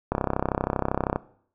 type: click train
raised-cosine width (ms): 1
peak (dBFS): -9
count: 35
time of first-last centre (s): 0.12-1.16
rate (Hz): 32.7
effects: noise-tail reverb RT60 0.6 s tail -19 dB re dry